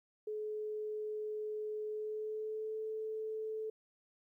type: tone with pitch glide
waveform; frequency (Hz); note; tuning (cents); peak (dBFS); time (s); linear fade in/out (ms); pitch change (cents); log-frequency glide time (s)
sine; 426.9 to 436.6; G#4 to A4; +48 to -13; -37; 0.27-3.7; 5; +39; 1.89-2.79
effects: 13-bit

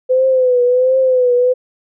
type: tone with vibrato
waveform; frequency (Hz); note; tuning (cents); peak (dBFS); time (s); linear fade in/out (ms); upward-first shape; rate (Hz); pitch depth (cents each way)
sine; 507; B4; +45; -9; 0.09-1.54; 20; triangle; 1.4; 72
effects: none

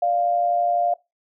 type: tone pair together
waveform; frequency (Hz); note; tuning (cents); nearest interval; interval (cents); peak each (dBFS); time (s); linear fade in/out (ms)
sine; 587 / 698.9; D5 / F5; -1 / +1; minor third; 302; -26 / -18; 0.02-0.94; 5
effects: noise-tail reverb RT60 0.2 s tail -21 dB re dry

